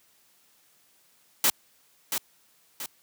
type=noise with echo; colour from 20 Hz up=white; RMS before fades=-21 dBFS; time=1.44-1.5 s; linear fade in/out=2 ms; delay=680 ms; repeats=2; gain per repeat=-7 dB; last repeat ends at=2.86 s; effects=white hiss -63 dBFS RMS until 3.02 s + high-pass 100 Hz 12 dB/octave